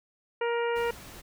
harmonic tone, 470.4 Hz, A#4, 16 cents sharp, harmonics 1 / 2 / 3 / 4 / 5 / 6, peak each -27 / -33 / -37 / -39 / -41 / -43 dBFS, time 0.41-0.91 s, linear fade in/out 5 ms
pink noise, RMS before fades -46 dBFS, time 0.75-1.22 s, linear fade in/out 20 ms
effects none

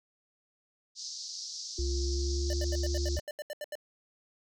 pink band-pass noise, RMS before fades -41 dBFS, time 0.95-3.21 s, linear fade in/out 50 ms, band 4500 to 6200 Hz, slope 48 dB/octave
sine tone, 349.2 Hz, F4, in tune, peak -36 dBFS, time 1.78-3.16 s, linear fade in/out 5 ms
sine tone with pitch glide, 66.8 to 72.01 Hz, C2 to D2, +36 to -33 cents, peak -29 dBFS, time 1.79-3.19 s, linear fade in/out 0 ms, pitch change +131 cents, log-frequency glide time 1.99-2.6 s
square tone bursts, 595 Hz, D5, 22 cents sharp, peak -36 dBFS, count 12, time 2.5-3.754 s, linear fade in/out 2 ms, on 33 ms, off 78 ms
effects none

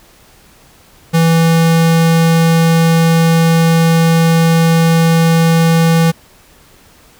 square tone, 164.81 Hz, E3, in tune, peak -8 dBFS, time 1.13-6.12 s, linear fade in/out 20 ms, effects pink hiss -45 dBFS RMS until 7.19 s

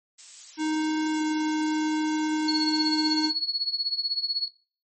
violet noise, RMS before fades -36 dBFS, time 0.18-2.84 s, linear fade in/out 10 ms
square tone with pitch glide, 311.1 to 309.3 Hz, D#4 to D#4, 0 to -10 cents, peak -25 dBFS, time 0.57-3.32 s, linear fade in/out 50 ms, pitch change -10 cents, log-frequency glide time 1.12-1.2 s
sine tone with tremolo, 4368 Hz, C#8, 26 cents flat, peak -21 dBFS, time 2.48-4.48 s, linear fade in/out 2 ms, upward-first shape triangle, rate 16 Hz, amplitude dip 95%
effects noise-tail reverb RT60 0.4 s tail -18 dB re dry + MP3 32 kbps

